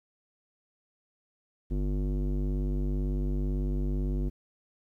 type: tone with low-pass filter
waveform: square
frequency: 49 Hz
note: G1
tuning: in tune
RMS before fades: -29 dBFS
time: 1.7-4.3 s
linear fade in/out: 20 ms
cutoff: 310 Hz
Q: 1.9
effects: 11-bit